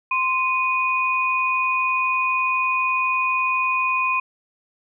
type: tone pair together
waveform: sine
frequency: 1042 / 2478 Hz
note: C6 / D#7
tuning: -7 / -8 cents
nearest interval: octave + minor third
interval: 1499 cents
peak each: -21 dBFS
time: 0.11-4.2 s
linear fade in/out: 5 ms
effects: none